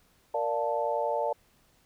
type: chord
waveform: sine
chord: Bb major seventh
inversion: none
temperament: equal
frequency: 466.2 / 587.3 / 698.5 / 880 Hz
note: Bb4 / D5 / F5 / A5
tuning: 0 / 0 / 0 / 0 cents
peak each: -33 / -30 / -34 / -31 dBFS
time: 0.34-1.33 s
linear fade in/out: 5 ms
effects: pink hiss -65 dBFS RMS until 1.85 s